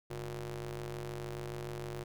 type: ring-modulated tone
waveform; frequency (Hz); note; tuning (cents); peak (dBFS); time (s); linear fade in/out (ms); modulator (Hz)
sawtooth; 112.3; A2; +36; -32; 0.1-2.04; 10; 248
effects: none